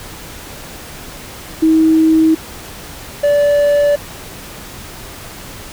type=tone pair in turn; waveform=sine / triangle; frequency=319.2 / 579.7 Hz; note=D#4 / D5; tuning=+44 / -23 cents; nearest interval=minor seventh; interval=1033 cents; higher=second; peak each=-7 dBFS; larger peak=neither; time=1.62-2.35 / 3.23-3.96 s; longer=neither; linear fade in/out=10 ms; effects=pink hiss -32 dBFS RMS until 5.72 s